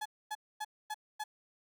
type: tone bursts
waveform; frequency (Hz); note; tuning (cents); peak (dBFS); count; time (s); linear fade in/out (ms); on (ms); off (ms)
35% pulse; 852; G#5; +44; -34; 5; 0.01-1.24; 10; 46; 250
effects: none